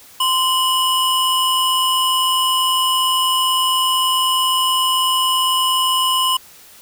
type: tone pair together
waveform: square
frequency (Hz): 1036.6 / 2932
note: C6 / F#7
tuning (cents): -16 / -16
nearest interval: octave + tritone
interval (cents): 1800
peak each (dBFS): -18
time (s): 0.2-6.37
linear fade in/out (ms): 5
effects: white hiss -44 dBFS RMS until 6.81 s